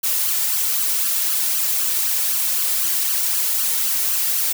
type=noise with flanger; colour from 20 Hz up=blue; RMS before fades=-20 dBFS; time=0.03-4.53 s; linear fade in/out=10 ms; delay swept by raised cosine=0.66 to 2.26 ms; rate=3.9 Hz; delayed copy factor=+0.6; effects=none